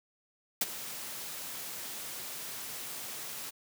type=noise with ADSR envelope; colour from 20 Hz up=white; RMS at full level=-26 dBFS; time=0.61-3.51 s; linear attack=5 ms; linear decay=29 ms; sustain=-15 dB; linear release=21 ms; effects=high-pass 100 Hz 12 dB/octave